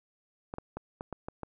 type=clicks; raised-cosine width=1 ms; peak=-23 dBFS; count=7; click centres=0.539 / 0.584 / 0.77 / 1.009 / 1.127 / 1.285 / 1.433 s; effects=none